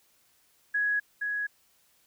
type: tone pair in turn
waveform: sine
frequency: 1670 / 1670 Hz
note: G#6 / G#6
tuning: +9 / +9 cents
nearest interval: unison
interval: 0 cents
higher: neither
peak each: -24 / -28 dBFS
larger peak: first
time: 0.74-1 / 1.21-1.47 s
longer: neither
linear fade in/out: 10 ms
effects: white hiss -66 dBFS RMS until 2.06 s